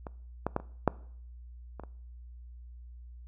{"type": "clicks", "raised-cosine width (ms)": 1, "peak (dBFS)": [-25, -15, -14, -30, -8, -27, -30], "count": 7, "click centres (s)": [0.068, 0.466, 0.564, 0.6, 0.877, 1.797, 1.836], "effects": ["noise-tail reverb RT60 0.6 s tail -21 dB re dry", "added 60 Hz sine -45 dBFS peak until 3.27 s"]}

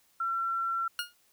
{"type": "tone", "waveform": "sine", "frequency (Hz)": 1355, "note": "E6", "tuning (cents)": 47, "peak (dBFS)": -28, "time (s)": [0.2, 0.88], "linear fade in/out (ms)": 5}
{"type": "tone with exponential decay", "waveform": "20% pulse", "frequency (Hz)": 1425, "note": "F6", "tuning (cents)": 34, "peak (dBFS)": -22, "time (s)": [0.99, 1.14], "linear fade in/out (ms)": 1, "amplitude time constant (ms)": 31}
{"effects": ["white hiss -67 dBFS RMS until 1.32 s"]}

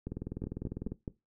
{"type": "two click trains", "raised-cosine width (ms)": 3, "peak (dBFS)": [-24, -23], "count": [18, 4], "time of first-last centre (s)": [[0.07, 0.92], [0.44, 1.078]], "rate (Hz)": [20, 4.7], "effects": ["noise-tail reverb RT60 0.2 s tail -18 dB re dry"]}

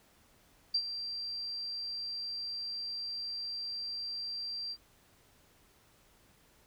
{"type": "tone with ADSR envelope", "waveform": "sine", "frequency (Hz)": 4714, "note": "D8", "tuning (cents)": 6, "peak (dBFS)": -25, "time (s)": [0.74, 4.77], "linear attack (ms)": 9, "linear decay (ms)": 65, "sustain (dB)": -11, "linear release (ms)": 55, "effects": ["pink hiss -65 dBFS RMS until 6.66 s"]}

